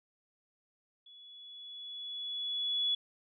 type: tone with level ramp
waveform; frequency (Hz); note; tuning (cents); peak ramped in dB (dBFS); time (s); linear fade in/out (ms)
sine; 3400; G#7; +40; -53 to -27; 1.06-2.95; 5
effects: none